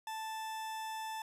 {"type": "tone", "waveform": "40% pulse", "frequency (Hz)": 880, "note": "A5", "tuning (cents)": 0, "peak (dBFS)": -38, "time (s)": [0.07, 1.22], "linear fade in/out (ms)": 2, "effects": ["resampled to 32000 Hz"]}